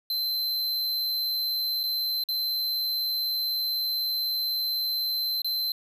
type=tone with dropouts; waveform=square; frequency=4088 Hz; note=C8; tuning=41 cents flat; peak=-26 dBFS; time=0.1-5.72 s; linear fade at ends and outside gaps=2 ms; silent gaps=1.833-1.837 / 2.238-2.287 / 5.419-5.445 s; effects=none

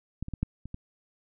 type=clicks; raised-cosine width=5 ms; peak=-20 / -25 / -21 / -14 / -27 / -24 dBFS; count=6; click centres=0.226 / 0.284 / 0.337 / 0.43 / 0.656 / 0.744 s; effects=none

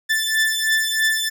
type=beating tone pair; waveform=sawtooth; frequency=1760 / 1763.1 Hz; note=A6 / A6; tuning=0 / +3 cents; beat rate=3.1 Hz; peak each=-17 dBFS; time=0.09-1.3 s; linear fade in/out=20 ms; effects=none

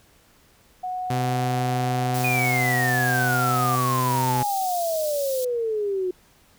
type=tone with pitch glide; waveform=sine; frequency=735 to 728.2 Hz; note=F#5 to F#5; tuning=-12 to -28 cents; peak=-26 dBFS; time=0.83-3.76 s; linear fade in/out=10 ms; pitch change=-16 cents; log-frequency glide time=2.21-2.51 s
type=tone; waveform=sawtooth; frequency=127 Hz; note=B2; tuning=49 cents sharp; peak=-19 dBFS; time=1.1-4.43 s; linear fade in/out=5 ms
type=high-pass noise; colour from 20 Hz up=white; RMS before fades=-34 dBFS; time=2.14-5.45 s; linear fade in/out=5 ms; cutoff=3900 Hz; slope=24 dB/octave
type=exponential sweep; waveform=sine; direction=down; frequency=2489 to 359.4 Hz; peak=-22 dBFS; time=2.24-6.11 s; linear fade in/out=5 ms
effects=pink hiss -57 dBFS RMS until 6.58 s

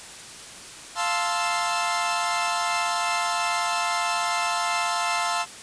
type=chord; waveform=sawtooth; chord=F major seventh; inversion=none; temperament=equal; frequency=698.5 / 880 / 1046.5 / 1318.5 Hz; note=F5 / A5 / C6 / E6; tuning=0 / 0 / 0 / 0 cents; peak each=-25 dBFS; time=0.95-5.46 s; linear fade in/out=50 ms; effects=white hiss -41 dBFS RMS until 5.62 s + resampled to 22050 Hz

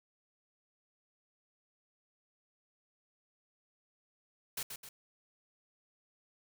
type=noise with echo; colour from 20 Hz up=white; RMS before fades=-38 dBFS; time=4.57-4.63 s; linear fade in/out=5 ms; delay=130 ms; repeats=2; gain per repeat=-6 dB; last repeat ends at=4.89 s; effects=none

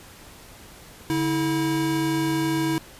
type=tone pair together; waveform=square; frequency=144.1 / 323.5 Hz; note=D3 / E4; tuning=-33 / -32 cents; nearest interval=octave + major second; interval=1401 cents; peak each=-29 / -23 dBFS; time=1.1-2.78 s; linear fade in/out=0 ms; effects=pink hiss -46 dBFS RMS until 2.99 s + resampled to 32000 Hz

